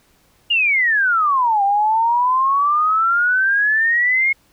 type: exponential two-way sweep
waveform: sine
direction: down then up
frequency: 2886 to 786 to 2176 Hz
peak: -13 dBFS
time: 0.5-4.33 s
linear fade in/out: 10 ms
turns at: 1.63 s
effects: pink hiss -57 dBFS RMS until 4.52 s